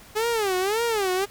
sawtooth tone with vibrato, 415.3 Hz, G#4, in tune, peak -18 dBFS, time 0.15-1.26 s, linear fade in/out 20 ms, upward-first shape sine, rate 1.8 Hz, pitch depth 220 cents each way, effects pink hiss -48 dBFS RMS until 1.3 s

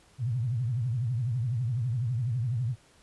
sine tone with vibrato, 120.4 Hz, B2, 44 cents flat, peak -26 dBFS, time 0.18-2.76 s, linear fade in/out 50 ms, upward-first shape triangle, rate 12 Hz, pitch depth 220 cents each way, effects pink hiss -60 dBFS RMS until 3.02 s + resampled to 24000 Hz

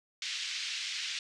pink band-pass noise, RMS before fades -37 dBFS, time 0.22-1.19 s, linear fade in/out 2 ms, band 2200 to 5800 Hz, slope 24 dB/octave, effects resampled to 22050 Hz

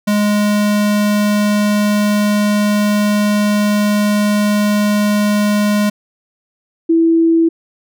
square / sine tone pair in turn, 207.7 / 329.7 Hz, G#3 / E4, 0 / 0 cents, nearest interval minor sixth, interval 800 cents, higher second, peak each -12 / -8 dBFS, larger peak second, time 0.07-5.9 / 6.89-7.49 s, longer first, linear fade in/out 10 ms, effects none

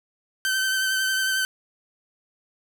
sawtooth tone with vibrato, 1540 Hz, G6, 31 cents flat, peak -18 dBFS, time 0.45-1.45 s, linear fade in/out 0 ms, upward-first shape triangle, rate 11 Hz, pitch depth 24 cents each way, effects none

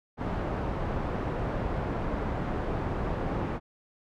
pink low-pass noise, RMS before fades -31 dBFS, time 0.17-3.6 s, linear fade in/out 50 ms, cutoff 1100 Hz, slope 12 dB/octave, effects none

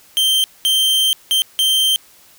45% pulse tone bursts at uneven times, 3136 Hz, G7, in tune, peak -12 dBFS, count 4, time 0.17-0.44 / 0.65-1.13 / 1.31-1.42 / 1.59-1.96 s, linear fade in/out 0 ms, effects white hiss -48 dBFS RMS until 2.38 s

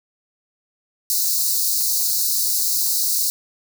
white high-pass noise, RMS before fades -20 dBFS, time 1.1-3.3 s, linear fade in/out 0 ms, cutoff 4000 Hz, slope 96 dB/octave, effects none

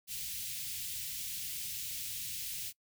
white band-stop noise, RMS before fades -40 dBFS, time 0.07-2.73 s, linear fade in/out 50 ms, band 160 to 2400 Hz, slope 24 dB/octave, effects noise-tail reverb RT60 0.1 s tail -24 dB re dry

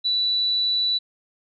sine tone, 3956 Hz, B7, 2 cents sharp, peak -19 dBFS, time 0.04-0.99 s, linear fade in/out 20 ms, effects none

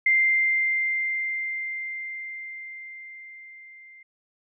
sine tone with level ramp, 2093 Hz, C7, in tune, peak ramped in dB -16 to -46 dBFS, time 0.06-4.03 s, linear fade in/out 5 ms, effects none

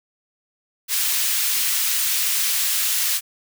white high-pass noise, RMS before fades -21 dBFS, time 0.88-3.21 s, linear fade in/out 50 ms, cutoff 1800 Hz, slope 12 dB/octave, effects none

